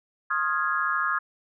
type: chord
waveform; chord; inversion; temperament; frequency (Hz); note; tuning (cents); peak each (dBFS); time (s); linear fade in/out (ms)
sine; F minor seventh; second; equal with one note detuned; 1066.6 / 1244.5 / 1396.9 / 1661.2; C6 / Eb6 / F6 / Ab6; +33 / 0 / 0 / 0; -31 / -27 / -29 / -28; 0.3-1.19; 10
effects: none